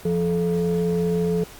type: ring-modulated tone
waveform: triangle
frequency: 129.5 Hz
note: C3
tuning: 17 cents flat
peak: -14 dBFS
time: 0.05-1.44 s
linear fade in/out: 5 ms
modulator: 303 Hz
effects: pink hiss -43 dBFS RMS until 1.59 s + Opus 48 kbps